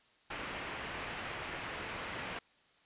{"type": "low-pass noise", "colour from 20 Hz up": "white", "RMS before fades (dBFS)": -42, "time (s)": [0.3, 2.39], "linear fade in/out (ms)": 5, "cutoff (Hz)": 2700, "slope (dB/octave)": 24, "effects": ["white hiss -67 dBFS RMS until 2.85 s", "resampled to 8000 Hz"]}